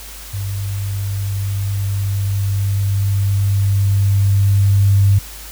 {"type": "tone with level ramp", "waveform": "sine", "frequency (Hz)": 99.2, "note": "G2", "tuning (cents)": 21, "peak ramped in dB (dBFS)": [-20, -8], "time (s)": [0.33, 5.19], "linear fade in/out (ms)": 10, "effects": ["added 51 Hz sine -35 dBFS peak until 5.51 s", "white hiss -35 dBFS RMS until 5.51 s"]}